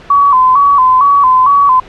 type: tone with vibrato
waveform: sine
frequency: 1076 Hz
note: C6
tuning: 48 cents sharp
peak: -4 dBFS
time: 0.1-1.8 s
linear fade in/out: 5 ms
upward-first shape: square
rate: 2.2 Hz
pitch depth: 87 cents each way
effects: pink hiss -35 dBFS RMS until 1.88 s + low-pass 3000 Hz 12 dB/octave